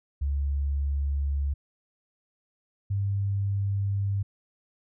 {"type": "tone pair in turn", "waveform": "sine", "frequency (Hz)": [70.3, 99.42], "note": ["C#2", "G2"], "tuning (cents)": [25, 25], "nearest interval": "tritone", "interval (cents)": 600, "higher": "second", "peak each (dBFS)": [-24, -24], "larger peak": "neither", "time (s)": [[0.21, 1.54], [2.9, 4.23]], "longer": "neither", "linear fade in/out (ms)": 10, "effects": []}